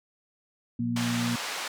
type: harmonic tone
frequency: 59.3 Hz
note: A#1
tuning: 30 cents sharp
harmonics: 2 / 3 / 4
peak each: -32 / -38 / -27 dBFS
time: 0.79-1.36 s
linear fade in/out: 5 ms
type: band-pass noise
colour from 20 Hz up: pink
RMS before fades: -34 dBFS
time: 0.96-1.68 s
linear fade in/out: 5 ms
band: 840 to 7200 Hz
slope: 12 dB/octave
effects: none